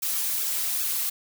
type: noise with flanger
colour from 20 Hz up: blue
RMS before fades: -27 dBFS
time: 0.02-1.1 s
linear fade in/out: 10 ms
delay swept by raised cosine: 0.98 to 6.58 ms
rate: 2.5 Hz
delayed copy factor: -1
effects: none